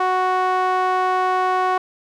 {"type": "tone with band-pass filter", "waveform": "sawtooth", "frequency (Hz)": 370, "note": "F#4", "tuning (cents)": 0, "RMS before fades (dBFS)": -19, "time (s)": [0, 1.78], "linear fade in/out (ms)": 5, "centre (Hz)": 960, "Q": 2.6, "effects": []}